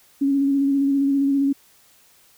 sine tone with vibrato, 277.2 Hz, C#4, in tune, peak -16 dBFS, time 0.21-1.53 s, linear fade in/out 10 ms, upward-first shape square, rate 15 Hz, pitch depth 20 cents each way, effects white hiss -55 dBFS RMS until 2.37 s

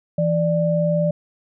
sine tone pair together, 165.84 / 591 Hz, E3 / D5, +11 / +11 cents, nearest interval octave + minor seventh, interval 2200 cents, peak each -19 dBFS, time 0.18-1.11 s, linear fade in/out 5 ms, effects none

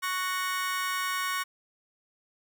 30% pulse chord, F# major, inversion second, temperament just, 1110 / 1480 / 1850 Hz, C#6 / F#6 / A#6, +2 / 0 / -14 cents, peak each -28 / -32 / -33 dBFS, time 0.02-1.44 s, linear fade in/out 20 ms, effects none

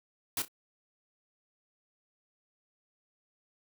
white noise with echo, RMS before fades -32 dBFS, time 0.37-0.42 s, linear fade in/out 2 ms, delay 31 ms, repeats 2, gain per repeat -13 dB, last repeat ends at 0.482 s, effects none

